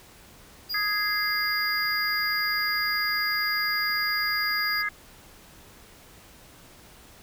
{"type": "tone", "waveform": "square", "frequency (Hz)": 4846, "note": "D#8", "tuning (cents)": -47, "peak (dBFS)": -29, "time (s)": [0.69, 4.83], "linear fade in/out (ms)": 20}
{"type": "chord", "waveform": "sine", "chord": "Ab major", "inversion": "second", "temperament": "just", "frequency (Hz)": [1245.9, 1661.2, 2077], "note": ["Eb6", "Ab6", "C7"], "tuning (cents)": [2, 0, -13], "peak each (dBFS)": [-33, -28, -29], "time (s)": [0.74, 4.89], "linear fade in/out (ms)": 5}
{"effects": ["pink hiss -51 dBFS RMS until 7.22 s"]}